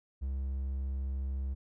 triangle tone, 67 Hz, C2, 42 cents sharp, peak -30 dBFS, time 0.21-1.55 s, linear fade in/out 20 ms, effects none

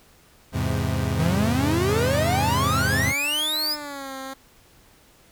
30% pulse chord, E augmented, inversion none, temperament equal, 82.41 / 103.83 / 130.81 Hz, E2 / G#2 / B#2, 0 / 0 / 0 cents, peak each -24 dBFS, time 0.52-3.14 s, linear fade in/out 50 ms
45% pulse exponential sweep, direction up, 146.83 to 5300 Hz, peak -22 dBFS, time 1.16-3.77 s, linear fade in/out 50 ms
10% pulse tone with vibrato, 286.7 Hz, D4, 42 cents flat, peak -24 dBFS, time 1.88-4.34 s, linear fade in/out 10 ms, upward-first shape sine, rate 0.75 Hz, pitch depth 130 cents each way
effects pink hiss -55 dBFS RMS until 5.31 s

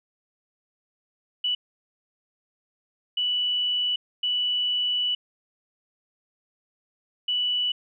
sine tone bursts at uneven times, 2960 Hz, F#7, in tune, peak -22 dBFS, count 4, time 1.44-1.55 / 3.17-3.96 / 4.23-5.15 / 7.28-7.72 s, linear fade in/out 5 ms, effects none

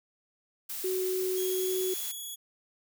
blue noise, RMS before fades -37 dBFS, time 0.69-2.12 s, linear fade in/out 10 ms
sine tone, 372.4 Hz, F#4, 11 cents sharp, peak -28 dBFS, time 0.84-1.94 s, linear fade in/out 5 ms
5% pulse tone with pitch glide, 3300 to 3367 Hz, G#7 to G#7, -12 to +23 cents, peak -30 dBFS, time 1.36-2.36 s, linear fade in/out 20 ms, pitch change +35 cents, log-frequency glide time 1.46-1.76 s
effects none

